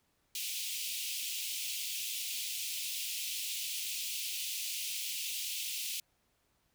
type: high-pass noise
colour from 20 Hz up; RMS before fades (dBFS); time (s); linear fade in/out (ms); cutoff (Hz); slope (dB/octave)
pink; -38; 0.35-6; 2; 2500; 48
effects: pink hiss -75 dBFS RMS until 6.74 s